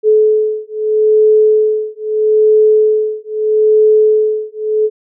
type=beating tone pair; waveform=sine; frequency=430 / 430.78 Hz; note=A4 / A4; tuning=-40 / -37 cents; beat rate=0.78 Hz; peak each=-11 dBFS; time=0.03-4.9 s; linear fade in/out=50 ms; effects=none